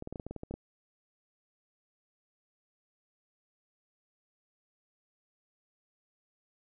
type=clicks; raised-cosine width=2 ms; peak=-26 dBFS; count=11; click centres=0.024 / 0.074 / 0.126 / 0.158 / 0.198 / 0.266 / 0.31 / 0.363 / 0.434 / 0.51 / 0.54 s; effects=none